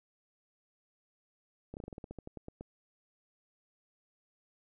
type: slowing click train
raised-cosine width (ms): 2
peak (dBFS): -30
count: 14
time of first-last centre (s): 1.74-2.61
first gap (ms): 29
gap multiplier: 1.13
effects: none